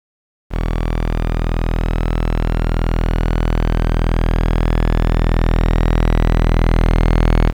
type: tone with level ramp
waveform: sawtooth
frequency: 40.79 Hz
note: E1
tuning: 17 cents flat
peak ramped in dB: -12 to -6 dBFS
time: 0.5-7.53 s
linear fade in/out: 50 ms
effects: low-pass 3000 Hz 12 dB/octave + 7-bit